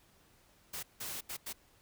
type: noise bursts at uneven times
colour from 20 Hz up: white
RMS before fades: -41 dBFS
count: 4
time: 0.73-0.83 / 1-1.21 / 1.29-1.37 / 1.46-1.53 s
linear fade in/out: 10 ms
effects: pink hiss -66 dBFS RMS until 1.81 s